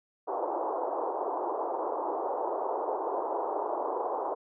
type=band-pass noise; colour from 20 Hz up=white; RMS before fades=-32 dBFS; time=0.27-4.35 s; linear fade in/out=20 ms; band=340 to 1000 Hz; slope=48 dB/octave; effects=none